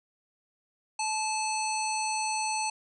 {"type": "harmonic tone", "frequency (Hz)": 870, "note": "A5", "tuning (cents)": -20, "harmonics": [1, 3, 5, 7, 9, 10], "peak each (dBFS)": [-30, -35, -37, -38, -40, -40], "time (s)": [0.99, 2.7], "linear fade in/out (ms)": 5, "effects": []}